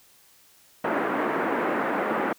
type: band-pass noise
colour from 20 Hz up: pink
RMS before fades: -26 dBFS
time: 0.84-2.33 s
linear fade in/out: 5 ms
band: 240 to 1800 Hz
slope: 24 dB/octave
effects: white hiss -57 dBFS RMS until 2.38 s